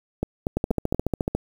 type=two click trains; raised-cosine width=2 ms; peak=-10 / -9 dBFS; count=4 / 12; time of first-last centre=0.23-0.946 / 0.57-1.35 s; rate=4.19 / 14.1 Hz; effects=7-bit